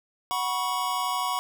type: chord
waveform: square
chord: F# suspended fourth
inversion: none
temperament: equal with one note detuned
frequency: 740 / 977 / 1108.7 Hz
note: F#5 / B5 / C#6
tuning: 0 / -19 / 0 cents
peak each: -33 / -30 / -30 dBFS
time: 0.31-1.39 s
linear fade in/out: 0 ms
effects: none